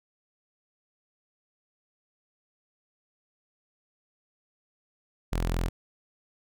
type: tone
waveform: sawtooth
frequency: 42.59 Hz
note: F1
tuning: 43 cents flat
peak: -22 dBFS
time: 5.32-5.69 s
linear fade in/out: 10 ms
effects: none